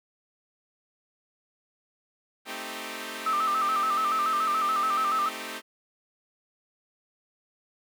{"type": "chord", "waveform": "5% pulse", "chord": "A half-diminished seventh", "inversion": "none", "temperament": "equal", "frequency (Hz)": [220, 261.6, 311.1, 392], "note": ["A3", "C4", "Eb4", "G4"], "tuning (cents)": [0, 0, 0, 0], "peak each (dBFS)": -29, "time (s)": [2.45, 5.62], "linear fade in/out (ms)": 50}
{"type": "tone with vibrato", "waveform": "sine", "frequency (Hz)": 1244.5, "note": "D#6", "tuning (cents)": 0, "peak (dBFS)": -23, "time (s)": [3.26, 5.29], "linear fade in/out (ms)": 5, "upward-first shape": "square", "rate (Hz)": 7, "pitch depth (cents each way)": 72}
{"effects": []}